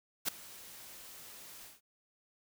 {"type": "noise with ADSR envelope", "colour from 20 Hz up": "white", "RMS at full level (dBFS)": -30, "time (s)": [0.25, 1.81], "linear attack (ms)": 34, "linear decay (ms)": 4, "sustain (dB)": -21, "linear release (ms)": 170, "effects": []}